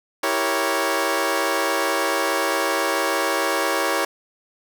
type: chord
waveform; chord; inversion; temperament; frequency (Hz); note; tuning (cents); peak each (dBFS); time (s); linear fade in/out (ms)
15% pulse; E diminished seventh; none; equal with one note detuned; 327.4 / 392 / 466.2 / 554.4; E4 / G4 / Bb4 / Db5; -12 / 0 / 0 / 0; -20 / -20 / -21 / -17; 0.23-4.05; 5
effects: none